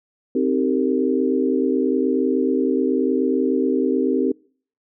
sine chord, C minor seventh, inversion none, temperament equal with one note detuned, 261.6 / 311.1 / 392 / 458.9 Hz, C4 / Eb4 / G4 / Bb4, 0 / 0 / 0 / -27 cents, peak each -20 / -24 / -22 / -24 dBFS, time 0.35-4.32 s, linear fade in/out 5 ms, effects noise-tail reverb RT60 0.5 s tail -26 dB re dry

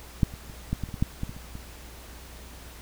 clicks, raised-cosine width 5 ms, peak -7 / -27 / -30 / -13 / -18 / -29 / -21 / -10 / -17 / -24 / -29 / -26 dBFS, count 12, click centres 0.232 / 0.339 / 0.499 / 0.73 / 0.837 / 0.889 / 0.942 / 1.025 / 1.234 / 1.294 / 1.366 / 1.554 s, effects added 60 Hz sine -45 dBFS peak until 2.81 s + pink hiss -47 dBFS RMS until 2.81 s

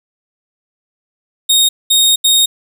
sawtooth tone bursts at uneven times, 3719 Hz, A#7, 5 cents flat, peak -5 dBFS, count 3, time 1.49-1.69 / 1.9-2.16 / 2.24-2.46 s, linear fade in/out 10 ms, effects none

